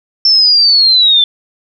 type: linear sweep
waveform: sine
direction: down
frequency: 5380 to 3500 Hz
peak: -5 dBFS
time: 0.25-1.24 s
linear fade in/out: 2 ms
effects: none